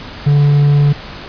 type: tone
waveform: triangle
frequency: 144.6 Hz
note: D3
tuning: 27 cents flat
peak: -5 dBFS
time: 0.26-0.93 s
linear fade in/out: 10 ms
effects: pink hiss -30 dBFS RMS until 1.28 s + resampled to 11025 Hz